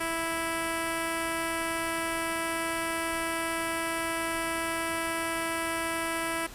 5% pulse tone with notch filter, 329.7 Hz, E4, in tune, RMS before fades -31 dBFS, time 0-6.47 s, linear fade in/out 10 ms, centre 3900 Hz, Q 0.99, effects pink hiss -46 dBFS RMS until 6.54 s + resampled to 32000 Hz

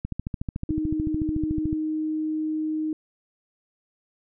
click train, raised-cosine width 5 ms, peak -16 dBFS, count 24, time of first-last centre 0.05-1.729 s, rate 13.7 Hz
sine tone, 311.1 Hz, D#4, in tune, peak -24 dBFS, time 0.69-2.93 s, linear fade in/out 2 ms
effects none

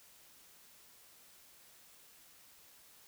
silence, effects white hiss -61 dBFS RMS until 3.07 s

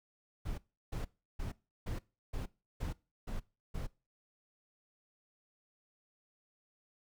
brown noise bursts, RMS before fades -38 dBFS, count 8, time 0.45-3.87 s, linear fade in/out 10 ms, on 130 ms, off 340 ms, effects noise-tail reverb RT60 0.3 s tail -21 dB re dry

